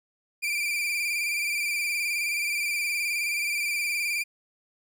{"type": "tone with vibrato", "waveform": "40% pulse", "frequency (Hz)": 2364, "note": "D7", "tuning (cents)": 11, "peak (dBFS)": -25, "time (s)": [0.42, 4.24], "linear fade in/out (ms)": 20, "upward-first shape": "square", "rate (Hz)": 19, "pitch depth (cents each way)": 36, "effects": []}